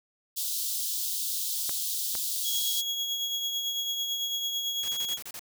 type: high-pass noise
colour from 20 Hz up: white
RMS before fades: -31 dBFS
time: 0.36-2.82 s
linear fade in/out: 20 ms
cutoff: 3300 Hz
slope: 48 dB/octave
type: clicks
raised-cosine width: 0.5 ms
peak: -23 dBFS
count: 2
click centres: 1.694 / 2.152 s
type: tone with tremolo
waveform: 35% pulse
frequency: 3322 Hz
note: G#7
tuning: in tune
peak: -25 dBFS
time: 2.43-5.19 s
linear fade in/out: 50 ms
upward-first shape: triangle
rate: 9 Hz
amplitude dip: 45%
type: noise bursts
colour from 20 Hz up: white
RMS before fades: -40 dBFS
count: 7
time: 4.83-5.394 s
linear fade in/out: 2 ms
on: 54 ms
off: 31 ms
effects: none